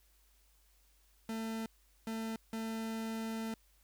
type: tone bursts at uneven times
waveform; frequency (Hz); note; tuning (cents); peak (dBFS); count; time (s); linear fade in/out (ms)
40% pulse; 223.4; A3; +27; -36; 3; 1.29-1.66 / 2.07-2.36 / 2.53-3.54; 2
effects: added 50 Hz sine -67 dBFS peak until 3.83 s + white hiss -71 dBFS RMS until 3.83 s